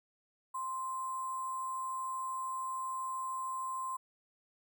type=tone with sample-and-hold; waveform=sine; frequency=1046.5 Hz; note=C6; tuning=in tune; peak=-35 dBFS; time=0.54-3.97 s; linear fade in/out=10 ms; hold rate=8820 Hz; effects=none